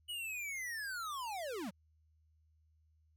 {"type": "linear sweep", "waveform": "square", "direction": "down", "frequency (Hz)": [2960, 164.6], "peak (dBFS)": -40, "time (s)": [0.08, 1.71], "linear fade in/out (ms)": 20, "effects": ["added 78 Hz sine -68 dBFS peak until 3.16 s"]}